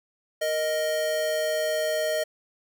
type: tone pair together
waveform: square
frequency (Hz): 466.2 / 622.3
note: A#4 / D#5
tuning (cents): 0 / 0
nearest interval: perfect fourth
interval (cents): 500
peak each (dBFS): -34 / -25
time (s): 0.41-2.24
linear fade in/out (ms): 10
effects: none